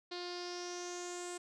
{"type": "tone with low-pass filter sweep", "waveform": "sawtooth", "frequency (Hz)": 354, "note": "F4", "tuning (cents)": 23, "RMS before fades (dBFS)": -43, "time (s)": [0.11, 1.38], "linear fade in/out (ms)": 10, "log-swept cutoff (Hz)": [4300, 8100], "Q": 5.9, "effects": []}